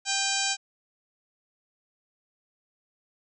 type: harmonic tone with a mistuned harmonic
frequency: 784 Hz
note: G5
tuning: in tune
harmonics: 1 / 2 / 3 / 4 / 5 / 6 / 7 / 8 / 9 / 10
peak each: -34 / -34 / -34 / -34 / -34 / -34 / -34 / -34 / -34 / -34 dBFS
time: 0.05-0.57 s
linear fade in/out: 50 ms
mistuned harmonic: 3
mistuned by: +63 cents
effects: none